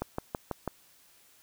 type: click train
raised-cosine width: 1 ms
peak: -17 dBFS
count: 5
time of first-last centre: 0.02-0.677 s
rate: 6.09 Hz
effects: white hiss -61 dBFS RMS until 1.42 s